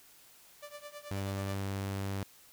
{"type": "tone with tremolo", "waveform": "sawtooth", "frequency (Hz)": 587.3, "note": "D5", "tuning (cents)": 0, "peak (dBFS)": -38, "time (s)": [0.62, 1.55], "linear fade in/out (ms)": 10, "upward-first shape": "triangle", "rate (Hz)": 9.3, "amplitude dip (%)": 95}
{"type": "tone", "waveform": "sawtooth", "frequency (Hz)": 98, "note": "G2", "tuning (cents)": 0, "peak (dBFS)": -30, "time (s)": [1.11, 2.23], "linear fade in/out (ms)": 0}
{"effects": ["white hiss -59 dBFS RMS until 2.52 s"]}